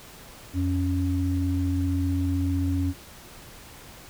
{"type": "tone pair together", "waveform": "sine", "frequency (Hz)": [87.26, 277.2], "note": ["F2", "C#4"], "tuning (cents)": [-1, 0], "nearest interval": "octave + minor sixth", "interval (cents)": 2001, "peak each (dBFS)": [-24, -26], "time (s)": [0.53, 2.94], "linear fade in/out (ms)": 50, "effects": ["pink hiss -46 dBFS RMS until 4.09 s"]}